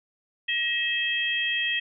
sine tone cluster, 1897 / 2608 / 3219 Hz, A#6 / E7 / G7, +30 / -19 / +45 cents, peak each -28 dBFS, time 0.48-1.8 s, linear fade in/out 10 ms, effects none

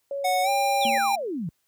sine tone, 558 Hz, C#5, 11 cents sharp, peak -27 dBFS, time 0.11-0.98 s, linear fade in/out 2 ms
square tone with pitch glide, 736 to 798 Hz, F#5 to G5, -9 to +31 cents, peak -22 dBFS, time 0.24-1.16 s, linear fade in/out 10 ms, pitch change +140 cents, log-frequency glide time 0.43-0.49 s
sine exponential sweep, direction down, 3951 to 150 Hz, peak -27 dBFS, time 0.81-1.49 s, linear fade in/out 2 ms
sine tone with exponential decay, 230.5 Hz, A#3, 19 cents flat, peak -27 dBFS, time 0.85-1.36 s, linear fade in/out 2 ms, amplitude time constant 110 ms
effects white hiss -72 dBFS RMS until 1.67 s + high-pass 60 Hz 12 dB/octave

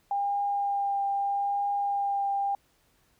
sine tone with vibrato, 802 Hz, G5, 39 cents sharp, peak -25 dBFS, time 0.11-2.55 s, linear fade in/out 2 ms, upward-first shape triangle, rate 0.79 Hz, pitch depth 14 cents each way, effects pink hiss -67 dBFS RMS until 3.19 s

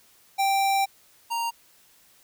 square tone pair in turn, 784 / 930.3 Hz, G5 / A#5, 0 / -4 cents, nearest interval minor third, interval 296 cents, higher second, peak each -21 / -26 dBFS, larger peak first, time 0.38-0.86 / 1.3-1.51 s, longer first, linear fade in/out 20 ms, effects white hiss -58 dBFS RMS until 2.23 s

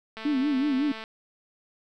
click train, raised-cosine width 0.3 ms, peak -23 dBFS, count 193, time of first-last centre 0.17-1.039 s, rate 221 Hz
sine tone with vibrato, 277.2 Hz, C#4, in tune, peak -22 dBFS, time 0.25-0.92 s, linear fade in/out 5 ms, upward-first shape sine, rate 5.4 Hz, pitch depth 140 cents each way
effects none

